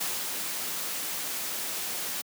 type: noise with ADSR envelope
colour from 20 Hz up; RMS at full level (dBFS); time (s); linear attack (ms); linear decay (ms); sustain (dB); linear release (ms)
white; -30; 0-2.22; 13; 220; -3; 12
effects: high-pass 150 Hz 12 dB/octave